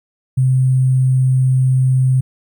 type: tone with sample-and-hold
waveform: sine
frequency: 129.7 Hz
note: C3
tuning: 15 cents flat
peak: -10 dBFS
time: 0.37-2.21 s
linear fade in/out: 10 ms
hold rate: 8820 Hz
effects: none